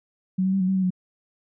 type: tone with pitch steps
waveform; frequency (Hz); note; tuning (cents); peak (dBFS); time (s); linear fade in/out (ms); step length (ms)
sine; 186.9 / 189.5 / 194.1 / 184.5 / 191.2 / 188.4 / 183.2; F#3 / F#3 / G3 / F#3 / G3 / F#3 / F#3; +18 / +42 / -17 / -5 / -43 / +32 / -17; -19; 0.38-0.905; 10; 75
effects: none